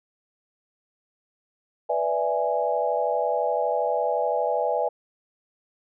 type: chord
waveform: sine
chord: E dominant seventh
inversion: second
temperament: equal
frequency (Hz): 493.9 / 587.3 / 659.3 / 830.6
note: B4 / D5 / E5 / G#5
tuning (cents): 0 / 0 / 0 / 0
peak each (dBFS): -27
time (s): 1.89-4.89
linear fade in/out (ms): 10
effects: none